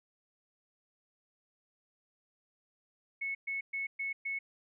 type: tone bursts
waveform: sine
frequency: 2200 Hz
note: C#7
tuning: 14 cents flat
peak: -33 dBFS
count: 5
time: 3.21-4.39 s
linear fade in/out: 10 ms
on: 140 ms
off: 120 ms
effects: none